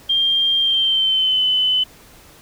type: tone with pitch glide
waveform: sine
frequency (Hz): 3192 to 3023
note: G7 to F#7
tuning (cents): +31 to +36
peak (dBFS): -14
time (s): 0.09-1.84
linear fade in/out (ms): 10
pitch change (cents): -95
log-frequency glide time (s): 0.59-1.43
effects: pink hiss -46 dBFS RMS until 2.41 s